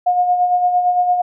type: tone with tremolo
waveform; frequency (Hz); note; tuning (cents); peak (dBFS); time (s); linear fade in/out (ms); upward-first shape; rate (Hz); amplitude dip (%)
sine; 718; F5; +48; -10; 0.06-1.22; 10; sine; 8.8; 50
effects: none